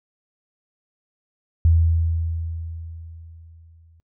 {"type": "tone with exponential decay", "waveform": "sine", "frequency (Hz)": 82.41, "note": "E2", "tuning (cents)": 0, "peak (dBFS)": -11, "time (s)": [1.65, 4], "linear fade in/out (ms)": 0, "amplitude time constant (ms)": 510, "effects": ["noise-tail reverb RT60 0.1 s tail -25 dB re dry"]}